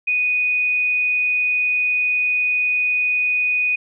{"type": "tone", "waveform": "sine", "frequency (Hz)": 2482, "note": "D#7", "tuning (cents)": -5, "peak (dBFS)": -16, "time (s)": [0.07, 3.76], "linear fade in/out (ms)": 10, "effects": []}